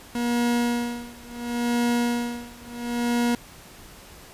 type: tone with tremolo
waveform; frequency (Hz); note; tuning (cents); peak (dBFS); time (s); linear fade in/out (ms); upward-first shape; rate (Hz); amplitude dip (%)
40% pulse; 239; A#3; +43; -19; 0.15-3.35; 2; sine; 0.72; 95
effects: pink hiss -46 dBFS RMS until 4.33 s + resampled to 32000 Hz